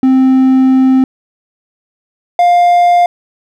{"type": "tone pair in turn", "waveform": "triangle", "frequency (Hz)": [261.7, 702.9], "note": ["C4", "F5"], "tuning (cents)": [0, 11], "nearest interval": "octave + perfect fourth", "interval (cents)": 1711, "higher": "second", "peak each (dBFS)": -3, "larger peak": "neither", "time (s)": [[0.03, 1.04], [2.39, 3.06]], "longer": "first", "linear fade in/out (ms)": 2, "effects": []}